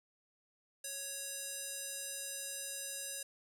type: tone with band-pass filter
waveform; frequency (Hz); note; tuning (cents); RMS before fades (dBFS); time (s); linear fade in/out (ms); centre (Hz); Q
square; 554; C#5; -1; -43; 0.84-3.23; 5; 9000; 1.8
effects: none